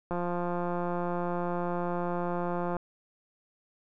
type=click train; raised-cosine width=1 ms; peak=-19 dBFS; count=466; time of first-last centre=0.11-2.767 s; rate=175 Hz; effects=none